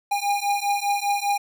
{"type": "beating tone pair", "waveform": "square", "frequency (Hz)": [808, 813], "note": ["G#5", "G#5"], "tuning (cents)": [-48, -37], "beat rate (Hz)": 5, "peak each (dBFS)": -25, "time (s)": [0.11, 1.38], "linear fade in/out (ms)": 10, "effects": []}